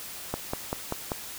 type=click train; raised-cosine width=1 ms; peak=-14 dBFS; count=5; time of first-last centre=0.34-1.118 s; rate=5.14 Hz; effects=white hiss -40 dBFS RMS until 1.38 s

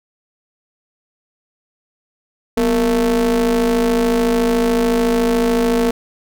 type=ring-modulated tone; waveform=square; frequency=108.7 Hz; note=A2; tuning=21 cents flat; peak=-11 dBFS; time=2.57-5.91 s; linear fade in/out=5 ms; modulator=353 Hz; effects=none

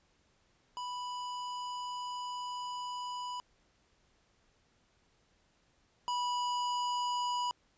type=tone pair in turn; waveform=square; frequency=987.8 / 980.4 Hz; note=B5 / B5; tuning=0 / -13 cents; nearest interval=unison; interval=13 cents; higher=first; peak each=-38 / -32 dBFS; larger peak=second; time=0.77-3.4 / 6.08-7.51 s; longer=first; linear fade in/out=0 ms; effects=pink hiss -71 dBFS RMS until 7.77 s + resampled to 16000 Hz

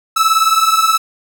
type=beating tone pair; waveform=45% pulse; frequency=1300 / 1319 Hz; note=E6 / E6; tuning=-24 / +1 cents; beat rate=19 Hz; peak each=-13 dBFS; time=0.16-0.98 s; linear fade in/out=10 ms; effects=none

